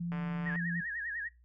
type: tone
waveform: sine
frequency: 171.8 Hz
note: F3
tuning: 28 cents flat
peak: -33 dBFS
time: 0-0.81 s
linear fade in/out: 10 ms
type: click train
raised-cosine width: 0.5 ms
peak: -29 dBFS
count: 66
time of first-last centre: 0.12-0.559 s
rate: 148 Hz
type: tone with vibrato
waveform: sine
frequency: 1760 Hz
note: A6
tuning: in tune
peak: -35 dBFS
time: 0.45-1.29 s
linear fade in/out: 20 ms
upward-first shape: sine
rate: 10 Hz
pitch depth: 130 cents each way
effects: noise-tail reverb RT60 0.2 s tail -19 dB re dry + added 60 Hz sine -59 dBFS peak until 1.44 s